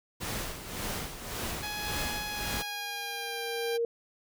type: noise with tremolo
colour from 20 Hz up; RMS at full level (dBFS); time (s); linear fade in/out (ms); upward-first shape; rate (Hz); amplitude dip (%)
pink; -34; 0.2-2.63; 20; sine; 1.8; 65
type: tone with pitch glide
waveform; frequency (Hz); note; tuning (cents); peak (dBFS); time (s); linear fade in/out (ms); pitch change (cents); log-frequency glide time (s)
10% pulse; 838 to 794.2; G#5 to G5; +15 to +22; -26; 1.62-3.78; 20; -93; 2.28-3.42
type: tone with exponential growth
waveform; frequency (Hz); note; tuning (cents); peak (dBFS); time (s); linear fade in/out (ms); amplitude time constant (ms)
sine; 466.2; A#4; 0; -25; 2.47-3.85; 2; 300
effects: none